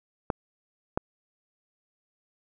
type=clicks; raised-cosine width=1 ms; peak=-11 dBFS; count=2; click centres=0.302 / 0.975 s; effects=none